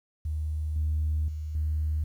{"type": "tone with level steps", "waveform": "sine", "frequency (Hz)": 76.9, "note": "D#2", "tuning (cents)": -20, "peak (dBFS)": [-27, -23, -31, -24], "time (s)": [0.25, 2.04], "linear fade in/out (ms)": 5, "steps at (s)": [0.76, 1.28, 1.55], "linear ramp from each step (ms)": 2, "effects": ["tanh soft clip ceiling -20 dBFS", "10-bit"]}